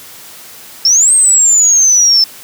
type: exponential two-way sweep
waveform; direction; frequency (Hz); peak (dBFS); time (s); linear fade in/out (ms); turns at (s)
sine; up then down; 5260 to 8500 to 5260; -5; 0.85-2.24; 2; 1.13
effects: white hiss -34 dBFS RMS until 2.43 s + high-pass 80 Hz 12 dB/octave